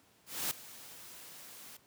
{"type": "noise with ADSR envelope", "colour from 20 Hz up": "white", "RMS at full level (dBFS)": -33, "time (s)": [0.26, 1.77], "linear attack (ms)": 250, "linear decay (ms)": 3, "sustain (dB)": -18, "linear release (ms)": 5, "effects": ["pink hiss -66 dBFS RMS until 1.86 s", "high-pass 100 Hz 12 dB/octave"]}